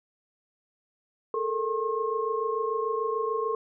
sine tone cluster, 431.8 / 458.6 / 1075 Hz, A4 / A#4 / C6, -33 / -28 / +47 cents, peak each -30 dBFS, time 1.34-3.55 s, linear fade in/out 2 ms, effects none

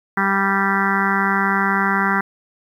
harmonic tone, 196 Hz, G3, in tune, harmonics 1 / 2 / 4 / 5 / 6 / 7 / 8 / 9 / 10, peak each -22 / -28 / -26 / -24 / -25 / -23 / -23 / -27 / -25 dBFS, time 0.17-2.21 s, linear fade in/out 5 ms, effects 8-bit

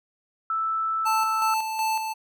sine tone, 1318.5 Hz, E6, in tune, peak -23 dBFS, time 0.5-1.54 s, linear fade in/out 2 ms
square tone with tremolo, 880 Hz, A5, in tune, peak -23 dBFS, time 1.05-2.14 s, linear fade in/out 20 ms, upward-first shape square, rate 2.7 Hz, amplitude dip 45%
effects none

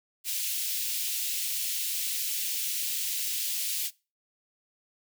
white high-pass noise, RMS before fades -31 dBFS, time 0.24-3.91 s, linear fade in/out 50 ms, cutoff 2500 Hz, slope 24 dB/octave, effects noise-tail reverb RT60 0.3 s tail -22 dB re dry

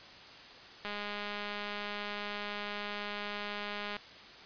click train, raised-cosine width 0.3 ms, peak -23 dBFS, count 643, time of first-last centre 0.85-3.967 s, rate 206 Hz, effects white hiss -51 dBFS RMS until 4.45 s + resampled to 11025 Hz

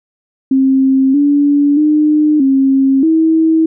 sine tone with pitch steps, 266.4 / 287.4 / 302.9 / 269.3 / 321.6 Hz, C4 / D4 / D#4 / C#4 / E4, +31 / -37 / -46 / -50 / -43 cents, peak -7 dBFS, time 0.51-3.66 s, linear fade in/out 5 ms, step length 630 ms, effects none

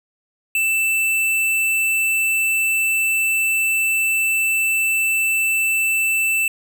square tone, 2655 Hz, E7, 12 cents sharp, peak -17 dBFS, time 0.55-6.48 s, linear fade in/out 2 ms, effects none

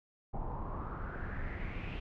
brown noise with low-pass filter sweep, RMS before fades -39 dBFS, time 0.33-2 s, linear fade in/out 10 ms, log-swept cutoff 810 to 2800 Hz, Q 5, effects none

